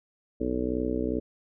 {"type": "harmonic tone", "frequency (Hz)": 62.4, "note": "B1", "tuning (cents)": 19, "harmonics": [1, 2, 3, 4, 5, 6, 7, 8, 9], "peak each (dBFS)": [-36, -43, -39, -31, -31, -38, -32, -43, -38], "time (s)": [0.4, 1.2], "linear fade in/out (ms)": 10, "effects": []}